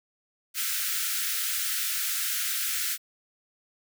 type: high-pass noise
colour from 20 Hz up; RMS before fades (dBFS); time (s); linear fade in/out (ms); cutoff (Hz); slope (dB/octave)
white; -29; 0.54-2.98; 50; 1300; 96
effects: none